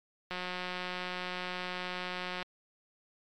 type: click train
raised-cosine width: 0.3 ms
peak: -21 dBFS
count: 384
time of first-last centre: 0.31-2.426 s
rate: 181 Hz
effects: MP3 96 kbps